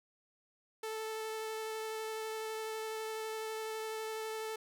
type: tone with vibrato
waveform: sawtooth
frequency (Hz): 439.2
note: A4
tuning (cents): -3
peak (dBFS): -34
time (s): 0.83-4.56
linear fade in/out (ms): 5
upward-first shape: sine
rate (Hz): 12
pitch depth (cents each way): 9
effects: none